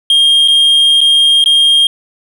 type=tone with dropouts; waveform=triangle; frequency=3223 Hz; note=G7; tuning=47 cents sharp; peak=-4 dBFS; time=0.1-1.87 s; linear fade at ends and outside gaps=2 ms; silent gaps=0.477-0.482 / 1.007-1.013 / 1.441-1.459 s; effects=none